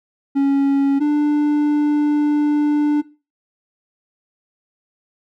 triangle tone pair in turn, 277.2 / 295.9 Hz, C#4 / D4, 0 / +13 cents, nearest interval minor second, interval 113 cents, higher second, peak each -11 dBFS, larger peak neither, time 0.35-1 / 1-3.02 s, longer second, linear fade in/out 20 ms, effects noise-tail reverb RT60 0.3 s tail -18 dB re dry

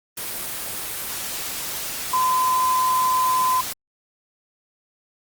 sine tone in noise, 1021 Hz, C6, 43 cents flat, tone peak -17 dBFS, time 2.13-3.61 s, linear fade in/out 5 ms, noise white, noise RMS -29 dBFS, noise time 0.17-3.73 s, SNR +9 dB, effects Opus 24 kbps

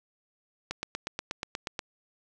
click train, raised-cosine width 0.2 ms, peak -15 dBFS, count 10, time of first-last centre 0.71-1.792 s, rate 8.32 Hz, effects none

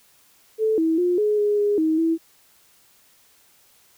sine tone with pitch steps, 438.1 / 323.5 / 355.4 / 421.1 / 414.9 / 411.9 / 316.6 / 327.2 Hz, A4 / E4 / F4 / G#4 / G#4 / G#4 / D#4 / E4, -7 / -32 / +30 / +24 / -2 / -14 / +30 / -13 cents, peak -17 dBFS, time 0.58-2.18 s, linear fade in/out 50 ms, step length 200 ms, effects white hiss -57 dBFS RMS until 3.97 s

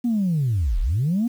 sine linear two-way sweep, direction down then up, 247.1 to 31.97 to 247.1 Hz, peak -17 dBFS, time 0.04-1.28 s, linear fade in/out 10 ms, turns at 0.8 s, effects tanh soft clip ceiling -15 dBFS + 8-bit

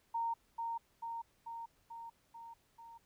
sine tone with echo, 923 Hz, A#5, 17 cents flat, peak -33 dBFS, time 0.14-0.34 s, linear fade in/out 10 ms, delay 440 ms, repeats 6, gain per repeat -3 dB, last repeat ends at 2.98 s, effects pink hiss -73 dBFS RMS until 3.05 s

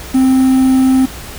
triangle tone with quantisation, 261.6 Hz, C4, in tune, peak -5 dBFS, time 0.14-1.06 s, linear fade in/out 10 ms, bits 5, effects added 60 Hz sine -35 dBFS peak until 1.38 s + pink hiss -30 dBFS RMS until 1.38 s

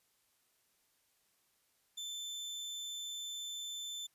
30% pulse tone, 3534 Hz, A7, 7 cents sharp, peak -38 dBFS, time 1.97-4.07 s, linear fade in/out 10 ms, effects white hiss -75 dBFS RMS until 4.14 s + resampled to 32000 Hz

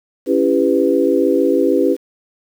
sine chord, C# half-diminished seventh, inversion none, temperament just, 277.2 / 332.6 / 399.1 / 498.9 Hz, C#4 / E4 / G4 / B4, 0 / +16 / +31 / +17 cents, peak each -17 dBFS, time 0.26-1.97 s, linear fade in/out 50 ms, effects 7-bit

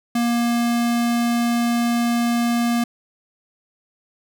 square tone, 236.6 Hz, A#3, 26 cents sharp, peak -18 dBFS, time 0.15-2.84 s, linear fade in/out 5 ms, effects none

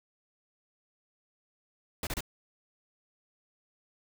pink noise bursts, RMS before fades -34 dBFS, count 3, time 2.03-2.207 s, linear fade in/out 2 ms, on 39 ms, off 30 ms, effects none

